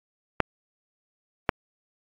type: clicks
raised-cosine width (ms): 0.5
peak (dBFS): -3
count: 2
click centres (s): 0.403 / 1.492
effects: AAC 48 kbps